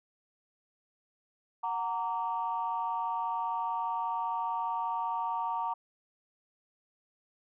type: chord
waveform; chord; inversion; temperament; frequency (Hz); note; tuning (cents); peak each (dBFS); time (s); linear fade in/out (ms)
sine; Gb augmented; none; just; 740 / 925 / 1156.2; Gb5 / Bb5 / D6; 0 / -14 / -27; -37 / -31 / -37; 1.63-5.74; 10
effects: tanh soft clip ceiling -21 dBFS